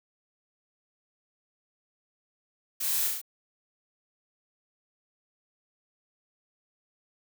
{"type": "noise with echo", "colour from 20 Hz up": "blue", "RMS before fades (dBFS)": -31, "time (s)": [2.8, 3.08], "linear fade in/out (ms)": 10, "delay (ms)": 34, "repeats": 4, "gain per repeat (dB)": -2, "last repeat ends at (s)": 3.216, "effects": []}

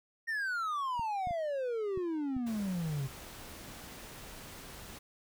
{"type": "exponential sweep", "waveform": "triangle", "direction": "down", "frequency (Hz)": [1864.7, 130.81], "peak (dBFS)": -30, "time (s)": [0.27, 3.08], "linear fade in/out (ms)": 20}
{"type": "clicks", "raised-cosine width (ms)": 5, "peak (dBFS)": -31, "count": 5, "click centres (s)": [0.995, 1.272, 1.309, 1.975, 2.366]}
{"type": "noise", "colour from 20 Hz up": "pink", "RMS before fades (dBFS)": -48, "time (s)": [2.46, 4.99], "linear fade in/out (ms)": 10}
{"effects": []}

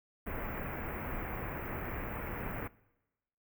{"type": "band-stop noise", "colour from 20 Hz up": "pink", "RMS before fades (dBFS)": -39, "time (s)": [0.26, 2.68], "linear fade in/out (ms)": 10, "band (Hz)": [2400, 15000], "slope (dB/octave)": 48, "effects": ["noise-tail reverb RT60 1.0 s tail -22 dB re dry"]}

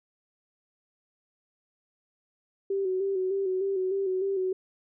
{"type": "tone with vibrato", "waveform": "sine", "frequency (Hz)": 382.4, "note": "G4", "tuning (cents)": -43, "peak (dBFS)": -25, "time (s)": [2.7, 4.53], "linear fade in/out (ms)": 5, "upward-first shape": "square", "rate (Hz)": 3.3, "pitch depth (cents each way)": 43, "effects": []}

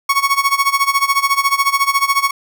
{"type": "tone with tremolo", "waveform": "30% pulse", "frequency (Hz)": 1108.7, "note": "C#6", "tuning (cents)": 0, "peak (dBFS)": -7, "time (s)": [0.09, 2.31], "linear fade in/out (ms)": 5, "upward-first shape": "sine", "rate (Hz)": 14, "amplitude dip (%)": 85, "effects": []}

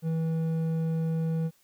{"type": "tone with hard clipping", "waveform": "sine", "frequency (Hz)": 162.2, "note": "E3", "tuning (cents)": -28, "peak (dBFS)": -27, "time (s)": [0.02, 1.51], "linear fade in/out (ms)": 50, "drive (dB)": 6, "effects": ["white hiss -65 dBFS RMS until 1.63 s"]}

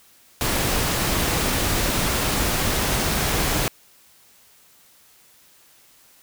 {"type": "noise", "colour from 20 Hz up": "pink", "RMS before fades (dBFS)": -22, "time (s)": [0.41, 3.68], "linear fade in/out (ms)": 0, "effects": ["white hiss -54 dBFS RMS until 6.22 s"]}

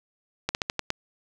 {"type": "slowing click train", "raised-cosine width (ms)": 0.2, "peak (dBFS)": -8, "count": 6, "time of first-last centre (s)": [0.49, 0.904], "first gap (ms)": 59, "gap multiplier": 1.17, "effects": []}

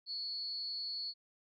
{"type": "tone with amplitude modulation", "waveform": "sine", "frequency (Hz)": 4400, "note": "C#8", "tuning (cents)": -14, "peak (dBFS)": -34, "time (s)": [0.06, 1.14], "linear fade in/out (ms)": 50, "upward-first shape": "sine", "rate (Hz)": 231, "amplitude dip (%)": 75, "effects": []}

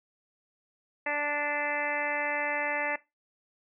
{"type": "harmonic tone", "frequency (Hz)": 292.8, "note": "D4", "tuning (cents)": -5, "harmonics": [1, 2, 3, 4, 5, 6, 7, 8, 9], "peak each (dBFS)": [-42, -34, -35, -42, -43, -34, -32, -43, -40], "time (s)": [1.06, 2.96], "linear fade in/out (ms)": 5, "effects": ["noise-tail reverb RT60 0.2 s tail -18 dB re dry"]}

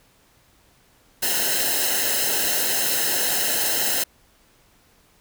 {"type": "noise with comb filter", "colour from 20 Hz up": "white", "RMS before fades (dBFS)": -22, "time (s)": [1.22, 4.04], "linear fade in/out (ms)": 10, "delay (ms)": 0.86, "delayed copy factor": -0.8, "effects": ["pink hiss -58 dBFS RMS until 5.2 s"]}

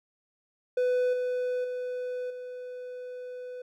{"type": "tone with level steps", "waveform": "triangle", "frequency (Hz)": 499, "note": "B4", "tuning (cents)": 18, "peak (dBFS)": [-21, -25, -29, -35], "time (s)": [0.77, 3.62], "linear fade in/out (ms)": 5, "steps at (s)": [1.13, 1.64, 2.3], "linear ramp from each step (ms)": 5, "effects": []}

